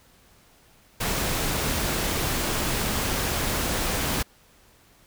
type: noise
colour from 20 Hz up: pink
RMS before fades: -26 dBFS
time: 1-4.23 s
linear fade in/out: 10 ms
effects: pink hiss -57 dBFS RMS until 5.06 s